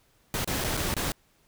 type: noise with dropouts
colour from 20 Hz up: pink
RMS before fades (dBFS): -29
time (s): 0.34-1.12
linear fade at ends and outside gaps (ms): 1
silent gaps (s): 0.445-0.475 / 0.641-0.645 / 0.769-0.774 / 0.941-0.966
effects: pink hiss -65 dBFS RMS until 1.47 s